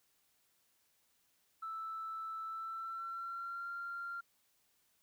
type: tone with pitch glide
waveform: sine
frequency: 1318.5 to 1385.7 Hz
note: E6 to F6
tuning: 0 to -14 cents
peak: -39 dBFS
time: 1.62-4.21 s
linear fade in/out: 10 ms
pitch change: +86 cents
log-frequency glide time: 2.45-3.7 s
effects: tanh soft clip ceiling -35 dBFS + white hiss -75 dBFS RMS until 5.02 s